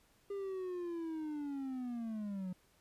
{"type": "linear sweep", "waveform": "triangle", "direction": "down", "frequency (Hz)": [403.4, 179.6], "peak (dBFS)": -36, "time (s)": [0.3, 2.53], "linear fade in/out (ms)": 5, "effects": ["pink hiss -70 dBFS RMS until 2.8 s", "resampled to 32000 Hz"]}